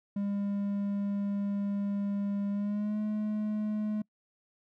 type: tone with pitch glide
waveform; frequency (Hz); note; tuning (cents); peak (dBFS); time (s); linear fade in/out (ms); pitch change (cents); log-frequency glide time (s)
triangle; 201.3 to 212.3; G3 to G#3; +46 to +38; -27; 0.16-4.02; 5; +92; 2.5-2.99
effects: noise-tail reverb RT60 0.1 s tail -25 dB re dry